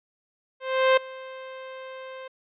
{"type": "tone with ADSR envelope", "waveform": "sawtooth", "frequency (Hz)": 523.3, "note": "C5", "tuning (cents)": 0, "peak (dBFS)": -11, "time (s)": [0.6, 2.28], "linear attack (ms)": 370, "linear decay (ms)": 7, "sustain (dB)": -22, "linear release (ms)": 7, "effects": ["resampled to 8000 Hz"]}